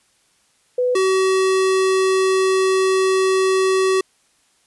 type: tone pair in turn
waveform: sine / square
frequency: 497.7 / 379.2 Hz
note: B4 / F#4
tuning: +13 / +43 cents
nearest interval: perfect fourth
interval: 470 cents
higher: first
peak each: -15 dBFS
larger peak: neither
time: 0.78-0.95 / 0.95-4.01 s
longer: second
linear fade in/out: 5 ms
effects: white hiss -60 dBFS RMS until 4.66 s + resampled to 24000 Hz